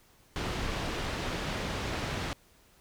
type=low-pass noise; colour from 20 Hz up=pink; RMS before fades=-34 dBFS; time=0.36-2.33 s; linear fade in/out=0 ms; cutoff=4400 Hz; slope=12 dB/octave; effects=pink hiss -62 dBFS RMS until 2.8 s

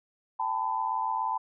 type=tone cluster; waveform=sine; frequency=798 / 885 / 1002 Hz; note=G5 / A5 / B5; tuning=+31 / +10 / +25 cents; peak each=-36 / -30 / -30 dBFS; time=0.39-1.38 s; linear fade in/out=10 ms; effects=none

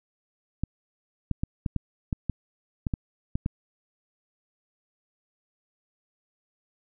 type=clicks; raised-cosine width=5 ms; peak=-14 dBFS; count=11; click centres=0.636 / 1.313 / 1.435 / 1.662 / 1.763 / 2.128 / 2.297 / 2.868 / 2.938 / 3.355 / 3.461 s; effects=none

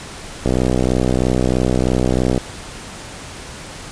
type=click train; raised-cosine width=2 ms; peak=-3 dBFS; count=122; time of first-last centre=0.46-2.378 s; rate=63.1 Hz; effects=pink hiss -33 dBFS RMS until 3.91 s + resampled to 22050 Hz

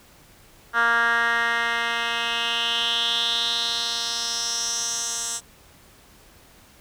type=tone with band-pass filter sweep; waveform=10% pulse; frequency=233.2 Hz; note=A#3; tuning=1 cent sharp; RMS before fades=-24 dBFS; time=0.73-5.41 s; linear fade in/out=50 ms; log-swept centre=1500 to 7400 Hz; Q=4.1; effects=pink hiss -52 dBFS RMS until 6.8 s

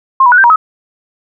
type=tone with pitch steps; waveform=sine; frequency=1062 / 976 / 1468 / 1567 / 950 / 1278 Hz; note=C6 / B5 / F#6 / G6 / A#5 / D#6; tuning=+25 / -21 / -14 / -1 / +33 / +46 cents; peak=-3 dBFS; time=0.2-0.56 s; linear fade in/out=5 ms; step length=60 ms; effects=none

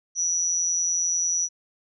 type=tone with amplitude modulation; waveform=sine; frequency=5870 Hz; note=F#8; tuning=15 cents flat; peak=-18 dBFS; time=0.15-1.49 s; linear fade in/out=50 ms; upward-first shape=sine; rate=171 Hz; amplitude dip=75%; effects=none

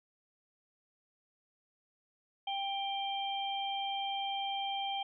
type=harmonic tone; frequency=790 Hz; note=G5; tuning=13 cents sharp; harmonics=1 / 3 / 4; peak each=-35 / -46 / -38 dBFS; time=2.47-5.03 s; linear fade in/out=5 ms; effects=none

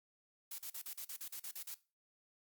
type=noise bursts; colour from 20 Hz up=blue; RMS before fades=-45 dBFS; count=11; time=0.51-1.745 s; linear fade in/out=5 ms; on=75 ms; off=41 ms; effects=noise-tail reverb RT60 0.3 s tail -18 dB re dry + Opus 48 kbps

